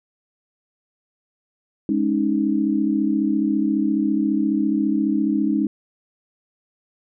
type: chord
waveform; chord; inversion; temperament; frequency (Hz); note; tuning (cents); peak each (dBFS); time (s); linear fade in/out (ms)
sine; Ab suspended fourth; none; just; 207.7 / 276.9 / 311.5; Ab3 / Db4 / Eb4; 0 / -2 / +2; -22 / -22 / -21; 1.89-5.67; 2
effects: none